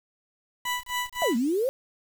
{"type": "tone with tremolo", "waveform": "20% pulse", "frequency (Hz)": 987.8, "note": "B5", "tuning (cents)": 0, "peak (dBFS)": -20, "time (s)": [0.65, 1.38], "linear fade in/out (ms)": 5, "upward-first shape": "sine", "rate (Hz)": 3.8, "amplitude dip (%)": 95}
{"type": "exponential two-way sweep", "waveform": "sine", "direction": "down then up", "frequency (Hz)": [740, 220, 554], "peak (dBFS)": -22, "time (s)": [1.22, 1.69], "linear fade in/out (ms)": 0, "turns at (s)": 1.36}
{"effects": ["7-bit"]}